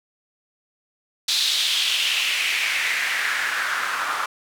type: noise with band-pass filter sweep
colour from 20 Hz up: white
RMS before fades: -23 dBFS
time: 1.28-4.26 s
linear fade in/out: 5 ms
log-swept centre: 4000 to 1200 Hz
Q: 3.3
effects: none